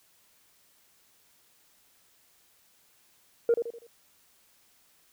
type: tone with echo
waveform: sine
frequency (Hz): 467.9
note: A#4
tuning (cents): +6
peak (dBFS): -17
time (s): 3.49-3.54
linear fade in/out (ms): 2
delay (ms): 82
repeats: 4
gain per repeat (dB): -8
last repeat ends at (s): 3.868
effects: tanh soft clip ceiling -16 dBFS + white hiss -64 dBFS RMS until 5.12 s